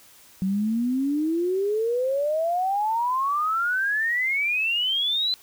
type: exponential sweep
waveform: sine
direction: up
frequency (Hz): 185.6 to 4083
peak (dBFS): -21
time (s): 0.42-5.34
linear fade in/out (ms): 0
effects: white hiss -52 dBFS RMS until 5.42 s